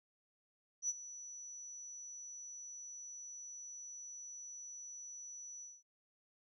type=tone with ADSR envelope; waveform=sine; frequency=5920 Hz; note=F#8; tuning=in tune; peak=-31 dBFS; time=0.82-5.83 s; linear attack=70 ms; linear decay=34 ms; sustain=-16 dB; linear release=210 ms; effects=tanh soft clip ceiling -28 dBFS